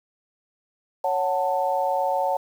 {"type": "chord", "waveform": "sine", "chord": "F# minor", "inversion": "second", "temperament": "just", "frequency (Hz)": [555, 740, 888], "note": ["C#5", "F#5", "A5"], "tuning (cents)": [2, 0, 16], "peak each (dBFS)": -25, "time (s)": [1.04, 2.37], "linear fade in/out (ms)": 5, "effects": ["8-bit"]}